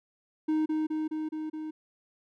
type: tone with echo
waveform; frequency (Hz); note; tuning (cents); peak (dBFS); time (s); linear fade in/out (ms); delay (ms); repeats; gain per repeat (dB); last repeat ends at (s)
triangle; 311.1; D#4; 0; -22; 0.48-0.66; 10; 210; 5; -2; 1.71
effects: none